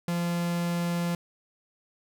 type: tone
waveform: 45% pulse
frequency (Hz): 172.5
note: F3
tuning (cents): -21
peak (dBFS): -26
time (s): 0.08-1.15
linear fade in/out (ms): 2
effects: none